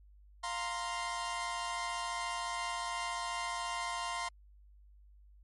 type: chord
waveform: sawtooth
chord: F suspended fourth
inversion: none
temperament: equal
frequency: 698.5 / 932.3 / 1046.5 Hz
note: F5 / Bb5 / C6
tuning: 0 / 0 / 0 cents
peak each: -38 / -37 / -34 dBFS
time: 0.43-4.29 s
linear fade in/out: 10 ms
effects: added 50 Hz sine -56 dBFS peak until 5.43 s + MP3 48 kbps